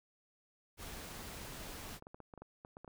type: noise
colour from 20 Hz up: pink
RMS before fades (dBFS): -47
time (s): 0.77-2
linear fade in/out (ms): 50
type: clicks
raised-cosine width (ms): 1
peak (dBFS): -36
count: 11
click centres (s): 2.024 / 2.069 / 2.145 / 2.203 / 2.338 / 2.377 / 2.42 / 2.649 / 2.769 / 2.846 / 2.878
effects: none